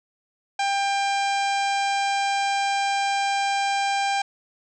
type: harmonic tone with a mistuned harmonic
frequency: 795 Hz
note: G5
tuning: 24 cents sharp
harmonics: 1 / 2 / 3 / 4 / 5 / 6 / 7 / 8 / 9 / 10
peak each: -22 / -31 / -30 / -35 / -37 / -39 / -40 / -41 / -45 / -42 dBFS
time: 0.59-4.22 s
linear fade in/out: 5 ms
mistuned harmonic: 7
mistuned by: -27 cents
effects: none